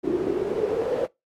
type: noise with band-pass filter sweep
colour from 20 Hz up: pink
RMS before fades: -25 dBFS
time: 0.03-1.07 s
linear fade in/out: 20 ms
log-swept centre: 330 to 510 Hz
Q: 7.1
effects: noise-tail reverb RT60 0.2 s tail -22 dB re dry + AAC 64 kbps